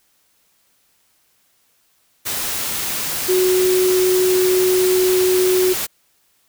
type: tone in noise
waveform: sine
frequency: 368.8 Hz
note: F#4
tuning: 6 cents flat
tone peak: -13 dBFS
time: 3.28-5.74 s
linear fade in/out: 20 ms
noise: white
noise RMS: -23 dBFS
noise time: 2.25-5.87 s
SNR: +7 dB
effects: white hiss -61 dBFS RMS until 6.48 s